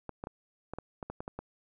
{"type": "clicks", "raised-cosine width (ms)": 1, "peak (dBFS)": -24, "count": 10, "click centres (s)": [0.093, 0.239, 0.271, 0.736, 0.786, 1.028, 1.1, 1.205, 1.279, 1.39], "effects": []}